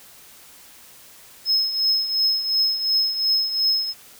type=tone with tremolo; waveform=triangle; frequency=5170 Hz; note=E8; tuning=34 cents flat; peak=-14 dBFS; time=1.45-3.94 s; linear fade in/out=50 ms; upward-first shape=triangle; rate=2.8 Hz; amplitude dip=70%; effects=white hiss -47 dBFS RMS until 4.19 s